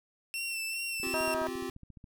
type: tone with vibrato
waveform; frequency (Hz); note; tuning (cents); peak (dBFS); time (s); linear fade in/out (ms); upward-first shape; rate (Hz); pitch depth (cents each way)
sawtooth; 2696; E7; +38; -30; 0.34-1.34; 0; sine; 2.5; 33
type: click train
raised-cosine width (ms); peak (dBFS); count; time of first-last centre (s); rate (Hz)
5; -37; 16; 1-2.042; 14.4
type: chord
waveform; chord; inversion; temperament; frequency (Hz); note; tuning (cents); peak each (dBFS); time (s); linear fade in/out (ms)
square; C suspended fourth; none; equal with one note detuned; 261.6 / 349.2 / 385.9; C4 / F4 / G4; 0 / 0 / -27; -40; 1.03-1.7; 2
type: harmonic tone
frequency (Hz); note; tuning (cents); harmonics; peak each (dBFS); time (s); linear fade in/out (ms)
318; D#4; +38; 2 / 3 / 4 / 5; -32 / -36 / -39 / -42; 1.14-1.47; 0
effects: none